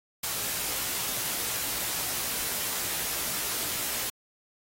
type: noise with comb filter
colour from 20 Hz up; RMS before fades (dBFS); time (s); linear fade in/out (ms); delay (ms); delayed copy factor
white; -31; 0.23-4.1; 5; 17; +0.5
effects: AAC 48 kbps